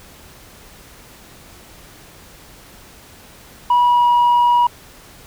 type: tone with pitch glide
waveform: sine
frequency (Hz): 972 to 964.2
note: B5 to B5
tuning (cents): -28 to -42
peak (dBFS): -8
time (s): 3.7-4.67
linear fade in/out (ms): 5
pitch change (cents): -14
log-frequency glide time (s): 3.84-4.06
effects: tanh soft clip ceiling -9 dBFS + pink hiss -43 dBFS RMS until 5.26 s